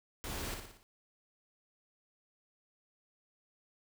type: noise with echo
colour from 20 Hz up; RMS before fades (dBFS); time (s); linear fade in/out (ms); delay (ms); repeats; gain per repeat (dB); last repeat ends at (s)
pink; -41; 0.24-0.54; 0; 58; 5; -5; 0.83
effects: none